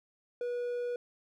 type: tone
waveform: triangle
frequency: 485.5 Hz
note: B4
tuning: 30 cents flat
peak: -30 dBFS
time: 0.41-0.96 s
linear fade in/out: 2 ms
effects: none